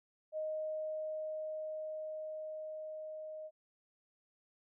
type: tone with level ramp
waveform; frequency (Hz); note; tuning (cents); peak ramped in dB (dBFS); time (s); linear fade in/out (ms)
sine; 622.3; D#5; 0; -35 to -43; 0.32-3.51; 50
effects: none